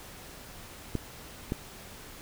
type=clicks; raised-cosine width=3 ms; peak=-16 dBFS; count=2; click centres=0.953 / 1.521 s; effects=pink hiss -47 dBFS RMS until 2.21 s